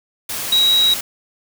sine tone in noise, 3841 Hz, B7, 49 cents flat, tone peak -11 dBFS, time 0.52-0.94 s, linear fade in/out 5 ms, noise white, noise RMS -25 dBFS, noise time 0.29-1.01 s, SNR +11 dB, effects none

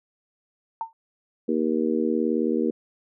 sine tone with exponential decay, 904 Hz, A5, 47 cents sharp, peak -22 dBFS, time 0.81-0.93 s, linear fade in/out 1 ms, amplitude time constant 25 ms
harmonic tone, 78.8 Hz, D#2, 23 cents sharp, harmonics 3 / 4 / 5 / 6, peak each -25 / -26 / -27 / -28 dBFS, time 1.48-2.71 s, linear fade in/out 10 ms
effects none

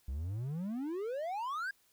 triangle exponential sweep, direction up, 61.74 to 1652 Hz, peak -33 dBFS, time 0.08-1.71 s, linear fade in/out 5 ms, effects white hiss -70 dBFS RMS until 1.92 s

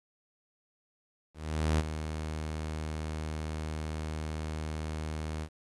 sawtooth tone with ADSR envelope, 77.78 Hz, D#2, in tune, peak -20 dBFS, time 1.34-5.49 s, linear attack 450 ms, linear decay 30 ms, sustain -10 dB, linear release 66 ms, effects resampled to 24000 Hz + 10-bit

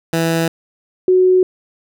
15% pulse / sine tone pair in turn, 164.81 / 369.2 Hz, E3 / F#4, 0 / -4 cents, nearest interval octave + major second, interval 1396 cents, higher second, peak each -8 dBFS, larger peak neither, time 0.13-0.48 / 1.08-1.43 s, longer neither, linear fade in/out 2 ms, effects none

